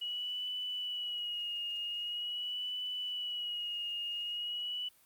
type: tone with vibrato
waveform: sine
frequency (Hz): 2915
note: F#7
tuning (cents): -26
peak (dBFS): -35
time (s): 0.01-4.89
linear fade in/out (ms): 10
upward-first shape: sine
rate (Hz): 0.44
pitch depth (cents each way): 40
effects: white hiss -65 dBFS RMS until 5.05 s + Opus 48 kbps